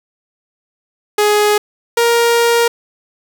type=tone pair in turn; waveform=sawtooth; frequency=417.9 / 469.1 Hz; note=G#4 / A#4; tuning=+11 / +11 cents; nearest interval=major second; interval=200 cents; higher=second; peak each=-6 dBFS; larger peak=neither; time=1.18-1.58 / 1.97-2.68 s; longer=second; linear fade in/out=5 ms; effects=none